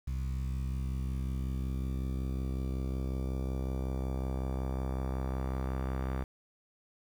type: tone with low-pass filter sweep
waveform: sawtooth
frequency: 65.41 Hz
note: C2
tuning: in tune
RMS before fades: -34 dBFS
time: 0.07-6.24 s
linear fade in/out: 5 ms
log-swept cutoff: 130 to 1600 Hz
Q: 1
effects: 9-bit